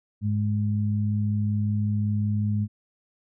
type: tone pair together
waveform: sine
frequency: 103.83 / 209.2 Hz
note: G#2 / G#3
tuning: 0 / +13 cents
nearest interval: octave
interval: 1213 cents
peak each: -23 / -27 dBFS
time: 0.21-2.68 s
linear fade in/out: 50 ms
effects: none